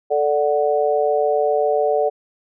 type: chord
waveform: sine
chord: D major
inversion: second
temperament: equal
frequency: 440 / 587.3 / 740 Hz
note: A4 / D5 / F#5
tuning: 0 / 0 / 0 cents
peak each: -19 / -19 / -21 dBFS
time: 0.1-2.1 s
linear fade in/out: 20 ms
effects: none